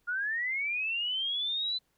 sine linear sweep, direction up, 1400 to 4037 Hz, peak -29 dBFS, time 0.07-1.79 s, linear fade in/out 20 ms, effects pink hiss -74 dBFS RMS until 1.97 s

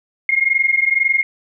sine tone pair together, 2130 / 2152 Hz, C7 / C7, +30 / +48 cents, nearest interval unison, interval 18 cents, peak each -16 dBFS, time 0.29-1.23 s, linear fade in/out 2 ms, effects none

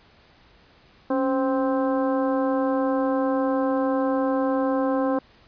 harmonic tone with a mistuned harmonic, 261.6 Hz, C4, in tune, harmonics 1 / 2 / 3 / 4 / 5 / 6, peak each -23 / -24 / -31 / -31 / -38 / -40 dBFS, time 1.1-5.19 s, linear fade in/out 5 ms, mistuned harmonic 1, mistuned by +82 cents, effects pink hiss -55 dBFS RMS until 5.47 s + resampled to 11025 Hz

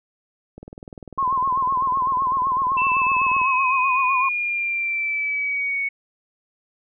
click train, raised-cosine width 2 ms, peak -24 dBFS, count 58, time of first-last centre 0.58-3.416 s, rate 20.1 Hz
sine tone with vibrato, 1046.5 Hz, C6, in tune, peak -18 dBFS, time 1.18-4.29 s, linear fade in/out 5 ms, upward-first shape sine, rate 7.9 Hz, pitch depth 80 cents each way
sine exponential sweep, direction down, 2664 to 2217 Hz, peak -21 dBFS, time 2.77-5.89 s, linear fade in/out 10 ms
effects none

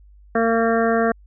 harmonic tone, 228.2 Hz, A#3, 37 cents flat, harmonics 1 / 2 / 3 / 5 / 6 / 7 / 8, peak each -21 / -20 / -21 / -28 / -28 / -28 / -30 dBFS, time 0.35-1.12 s, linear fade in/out 5 ms, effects added 50 Hz sine -45 dBFS peak until 1.26 s

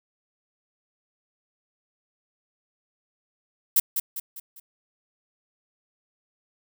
violet noise with echo, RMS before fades -18 dBFS, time 3.76-3.8 s, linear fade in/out 5 ms, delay 200 ms, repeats 4, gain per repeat -7 dB, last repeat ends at 4.6 s, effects none

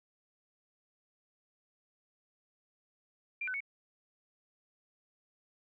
sine tone with pitch steps, 2383 / 1509 / 2218 Hz, D7 / F#6 / C#7, +25 / +34 / 0 cents, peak -34 dBFS, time 3.41-3.605 s, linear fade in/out 5 ms, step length 65 ms, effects none

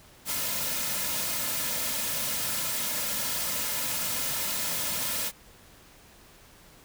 white noise with comb filter, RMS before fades -30 dBFS, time 0.25-5.32 s, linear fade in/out 50 ms, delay 2.6 ms, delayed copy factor -0.6, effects pink hiss -54 dBFS RMS until 6.84 s

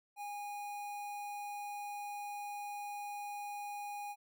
square tone with notch filter, 820 Hz, G#5, 22 cents flat, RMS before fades -43 dBFS, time 0.16-4.16 s, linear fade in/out 50 ms, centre 4700 Hz, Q 1.6, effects none

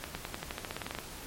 accelerating click train, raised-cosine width 0.3 ms, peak -19 dBFS, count 15, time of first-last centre 0.04-0.987 s, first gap 110 ms, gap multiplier 0.92, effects pink hiss -45 dBFS RMS until 1.26 s + MP3 64 kbps

